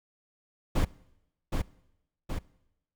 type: noise with echo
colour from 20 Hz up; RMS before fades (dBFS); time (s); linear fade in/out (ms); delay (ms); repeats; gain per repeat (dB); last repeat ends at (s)
brown; -24; 0.75-0.85; 10; 770; 2; -4; 2.39
effects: noise-tail reverb RT60 0.9 s tail -22 dB re dry